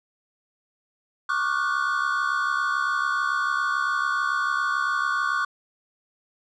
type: tone cluster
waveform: triangle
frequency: 1109 / 1180 / 1436 / 1503 Hz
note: C#6 / D6 / F6 / F#6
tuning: 0 / +8 / +48 / +27 cents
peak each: -26 dBFS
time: 1.29-5.45 s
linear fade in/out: 5 ms
effects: resampled to 22050 Hz